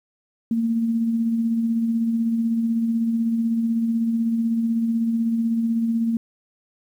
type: tone with tremolo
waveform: sine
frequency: 229 Hz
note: A#3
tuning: 31 cents flat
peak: -17 dBFS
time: 0.51-6.17 s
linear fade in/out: 2 ms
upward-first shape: sine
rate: 16 Hz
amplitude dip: 35%
effects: 9-bit